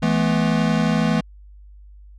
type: chord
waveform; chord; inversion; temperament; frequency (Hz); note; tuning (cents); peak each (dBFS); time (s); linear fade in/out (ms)
square; E suspended fourth; none; equal with one note detuned; 164.81 / 215 / 246.9; E3 / A3 / B3; 0 / -40 / 0; -21 / -21 / -24; 0.02-1.21; 10
effects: added 50 Hz sine -41 dBFS peak until 2.18 s + low-pass 5000 Hz 12 dB/octave